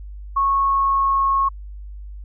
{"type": "tone with pitch glide", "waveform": "sine", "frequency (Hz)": [1100, 1093], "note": ["C#6", "C#6"], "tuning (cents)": [-14, -25], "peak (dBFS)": -15, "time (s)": [0.36, 1.49], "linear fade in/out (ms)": 10, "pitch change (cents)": -11, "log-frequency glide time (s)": [0.55, 1.25], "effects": ["added 50 Hz sine -32 dBFS peak until 2.24 s"]}